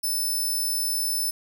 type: tone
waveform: 5% pulse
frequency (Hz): 5280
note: E8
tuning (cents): +2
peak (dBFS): -18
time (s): 0.03-1.31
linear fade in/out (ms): 10
effects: none